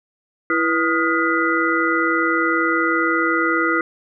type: tone cluster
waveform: sine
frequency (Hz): 331.6 / 486.4 / 1248 / 1426 / 1992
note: E4 / B4 / D#6 / F6 / B6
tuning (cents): +10 / -26 / +5 / +36 / +14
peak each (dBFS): -21 / -26 / -22 / -21 / -23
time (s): 0.5-3.81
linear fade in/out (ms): 2
effects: none